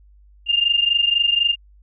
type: tone pair together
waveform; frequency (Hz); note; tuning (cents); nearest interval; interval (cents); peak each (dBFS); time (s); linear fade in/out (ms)
sine; 2800 / 2824; F7 / F7; +4 / +19; unison; 15; -17 / -19; 0.46-1.56; 50
effects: added 50 Hz sine -47 dBFS peak until 1.82 s